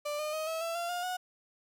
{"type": "tone with pitch steps", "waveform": "35% pulse", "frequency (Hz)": [590, 608.3, 627.3, 646.8, 666.9, 687.6, 709, 731], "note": ["D5", "D#5", "D#5", "E5", "E5", "F5", "F5", "F#5"], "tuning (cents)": [8, -39, 14, -33, 20, -27, 26, -21], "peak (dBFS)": -31, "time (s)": [0.05, 1.17], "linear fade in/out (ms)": 10, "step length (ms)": 140, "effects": []}